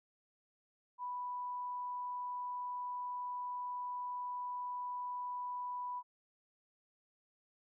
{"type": "tone", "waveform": "sine", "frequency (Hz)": 987.8, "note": "B5", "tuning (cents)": 0, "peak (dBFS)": -38, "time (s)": [0.98, 6.03], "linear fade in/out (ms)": 50, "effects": []}